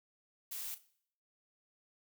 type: noise with echo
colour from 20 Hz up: blue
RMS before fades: -42 dBFS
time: 0.51-0.75 s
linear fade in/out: 10 ms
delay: 35 ms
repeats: 2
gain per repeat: -15 dB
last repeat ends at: 0.82 s
effects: noise-tail reverb RT60 0.6 s tail -18 dB re dry